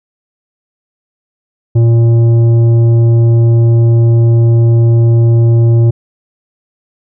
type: tone with tanh clipping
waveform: triangle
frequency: 116.1 Hz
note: A#2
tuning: 7 cents flat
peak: -6 dBFS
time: 1.75-5.91 s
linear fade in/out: 10 ms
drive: 13 dB
effects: none